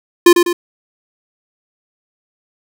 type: tone with echo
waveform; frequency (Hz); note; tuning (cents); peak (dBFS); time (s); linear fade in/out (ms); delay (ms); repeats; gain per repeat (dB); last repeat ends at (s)
square; 349.2; F4; 0; -3; 0.26-0.33; 5; 100; 2; -6; 0.53
effects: none